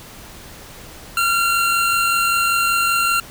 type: tone pair together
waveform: 25% pulse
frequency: 1374.8 / 1420 Hz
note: F6 / F6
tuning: -28 / +28 cents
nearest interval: minor second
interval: 56 cents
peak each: -12 / -24 dBFS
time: 1.17-3.2 s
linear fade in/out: 2 ms
effects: pink hiss -39 dBFS RMS until 3.3 s